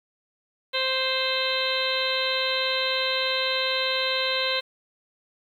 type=harmonic tone with a mistuned harmonic; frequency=523.3 Hz; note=C5; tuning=in tune; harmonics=1 / 2 / 3 / 4 / 5 / 6 / 7 / 8; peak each=-29 / -33 / -33 / -32 / -32 / -31 / -32 / -29 dBFS; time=0.73-4.61 s; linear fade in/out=20 ms; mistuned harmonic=8; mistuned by=-60 cents; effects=9-bit